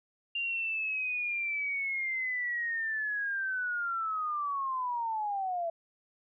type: linear sweep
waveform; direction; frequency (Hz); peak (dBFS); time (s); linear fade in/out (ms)
sine; down; 2794 to 659.3; -30; 0.35-5.7; 5
effects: none